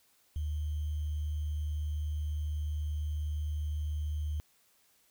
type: tone with sample-and-hold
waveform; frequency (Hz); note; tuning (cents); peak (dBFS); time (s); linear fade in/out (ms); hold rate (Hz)
sine; 75.7; D#2; -47; -31; 0.36-4.4; 0; 3150
effects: white hiss -68 dBFS RMS until 5.1 s